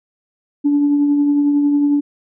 sine tone with tremolo, 288.7 Hz, D4, 30 cents flat, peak -9 dBFS, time 0.64-2.01 s, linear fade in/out 20 ms, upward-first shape triangle, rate 11 Hz, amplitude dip 35%, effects tanh soft clip ceiling -7 dBFS

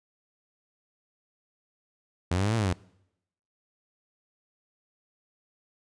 sawtooth exponential two-way sweep, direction up then down, 85 to 116.54 to 85 Hz, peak -20 dBFS, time 2.31-2.73 s, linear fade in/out 5 ms, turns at 2.56 s, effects noise-tail reverb RT60 0.8 s tail -23 dB re dry + resampled to 22050 Hz

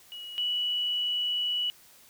sine tone pair in turn, 2909 / 2945 Hz, F#7 / F#7, -30 / -9 cents, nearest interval unison, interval 21 cents, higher second, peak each -38 / -26 dBFS, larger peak second, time 0.12-0.38 / 0.38-1.7 s, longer second, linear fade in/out 0 ms, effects white hiss -56 dBFS RMS until 2.09 s

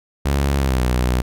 sawtooth tone with pitch glide, 69.7 to 62.1 Hz, C#2 to B1, +10 to +10 cents, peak -12 dBFS, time 0.25-1.22 s, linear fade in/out 10 ms, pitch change -200 cents, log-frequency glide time 0.58-0.81 s, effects none

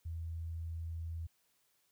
sine tone, 82.41 Hz, E2, in tune, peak -38 dBFS, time 0.05-1.27 s, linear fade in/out 10 ms, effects white hiss -75 dBFS RMS until 1.91 s

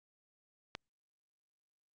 click, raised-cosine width 0.2 ms, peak -21 dBFS, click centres 0.751 s, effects low-pass 5000 Hz 12 dB/octave + Opus 48 kbps

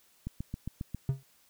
click train, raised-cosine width 5 ms, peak -23 dBFS, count 6, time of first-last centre 0.27-0.947 s, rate 7.39 Hz
triangle tone with exponential decay, 134.7 Hz, C#3, 49 cents flat, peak -20 dBFS, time 1.09-1.23 s, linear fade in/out 0 ms, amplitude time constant 30 ms
effects white hiss -65 dBFS RMS until 1.49 s

